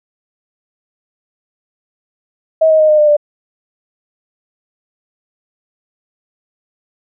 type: tone with pitch steps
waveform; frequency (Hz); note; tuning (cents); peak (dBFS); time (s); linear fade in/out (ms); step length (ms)
sine; 639 / 629.1 / 619.4 / 609.8 / 600.4 / 591.1; D#5 / D#5 / D#5 / D#5 / D5 / D5; +46 / +19 / -8 / -35 / +38 / +11; -6; 2.61-3.168; 10; 93
effects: none